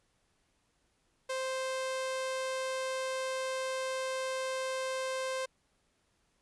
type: tone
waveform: sawtooth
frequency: 523 Hz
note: C5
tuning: 1 cent flat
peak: -29 dBFS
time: 1.29-5.46 s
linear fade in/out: 10 ms
effects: pink hiss -74 dBFS RMS until 6.41 s + resampled to 24000 Hz